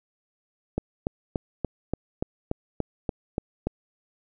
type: click train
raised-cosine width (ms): 2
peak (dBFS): -12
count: 11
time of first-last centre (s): 0.78-3.67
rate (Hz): 3.46
effects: none